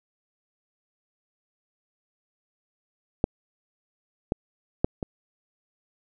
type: clicks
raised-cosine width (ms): 2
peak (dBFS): -6 / -10 / -6 / -16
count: 4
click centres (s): 3.241 / 4.321 / 4.845 / 5.028
effects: none